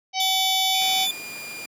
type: harmonic tone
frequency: 759 Hz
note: F#5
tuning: 44 cents sharp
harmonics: 1 / 3 / 4 / 5 / 6 / 7 / 8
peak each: -25 / -30 / -31 / -32 / -33 / -33 / -34 dBFS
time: 0.13-1.08 s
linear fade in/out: 50 ms
type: tone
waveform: 40% pulse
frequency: 3510 Hz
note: A7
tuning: 5 cents flat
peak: -21 dBFS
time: 0.2-1.11 s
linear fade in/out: 2 ms
type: tone with pitch glide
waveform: sawtooth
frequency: 2429 to 2408 Hz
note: D#7 to D7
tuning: -42 to +43 cents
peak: -31 dBFS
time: 0.74-1.66 s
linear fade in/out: 5 ms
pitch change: -15 cents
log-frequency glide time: 0.9-1.46 s
type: noise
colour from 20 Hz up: pink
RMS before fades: -41 dBFS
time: 0.81-1.66 s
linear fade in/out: 5 ms
effects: high-pass 200 Hz 12 dB/octave